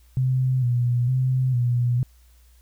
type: tone with vibrato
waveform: sine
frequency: 125.4 Hz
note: B2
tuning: 27 cents sharp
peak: -18 dBFS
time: 0.17-2.03 s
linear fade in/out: 0 ms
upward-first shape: square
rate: 1.1 Hz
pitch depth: 52 cents each way
effects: added 60 Hz sine -51 dBFS peak until 2.61 s + white hiss -62 dBFS RMS until 2.61 s